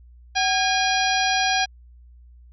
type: harmonic tone with a mistuned harmonic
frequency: 815 Hz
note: G#5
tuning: 33 cents flat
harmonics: 1 / 2 / 3 / 4 / 5 / 6 / 7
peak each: -22 / -25 / -27 / -28 / -29 / -30 / -30 dBFS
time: 0.35-1.66 s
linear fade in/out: 20 ms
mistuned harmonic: 1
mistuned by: -120 cents
effects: added 60 Hz sine -45 dBFS peak until 2.52 s